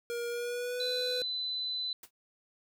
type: tone with pitch glide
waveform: square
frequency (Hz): 473.7 to 498.4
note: A#4 to B4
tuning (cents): +28 to +16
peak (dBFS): -34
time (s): 0.1-1.22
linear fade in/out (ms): 0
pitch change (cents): +88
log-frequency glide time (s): 0.28-0.86
type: tone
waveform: sine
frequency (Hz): 4011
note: B7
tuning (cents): +26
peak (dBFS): -32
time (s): 0.8-1.93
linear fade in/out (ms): 2
type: noise with exponential decay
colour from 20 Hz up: white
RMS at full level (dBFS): -42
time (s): 2.03-2.11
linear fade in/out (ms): 5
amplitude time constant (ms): 16
effects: none